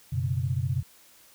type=chord; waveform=sine; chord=F# suspended fourth; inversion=none; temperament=equal; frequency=92.5 / 123.47 / 138.59 Hz; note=F#2 / B2 / C#3; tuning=0 / 0 / 0 cents; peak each=-30 / -28 / -30 dBFS; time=0.12-0.83 s; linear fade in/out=10 ms; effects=white hiss -56 dBFS RMS until 1.34 s